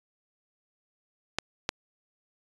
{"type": "clicks", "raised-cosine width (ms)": 0.2, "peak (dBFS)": -9, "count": 2, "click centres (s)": [1.386, 1.691], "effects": ["resampled to 22050 Hz"]}